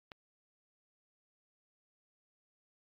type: click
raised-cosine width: 0.3 ms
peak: -30 dBFS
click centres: 0.118 s
effects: AAC 64 kbps